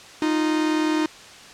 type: tone pair together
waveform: 45% pulse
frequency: 309.4 / 349.2 Hz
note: D#4 / F4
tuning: -10 / 0 cents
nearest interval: major second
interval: 210 cents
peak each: -20 / -27 dBFS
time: 0.22-1.06 s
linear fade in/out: 2 ms
effects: white hiss -43 dBFS RMS until 1.53 s + low-pass 6000 Hz 12 dB/octave